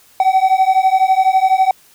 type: beating tone pair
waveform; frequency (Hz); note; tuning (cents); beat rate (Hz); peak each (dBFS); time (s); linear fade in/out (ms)
triangle; 754 / 766; F#5 / G5; +32 / -40; 12; -11; 0.2-1.71; 2
effects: white hiss -49 dBFS RMS until 1.94 s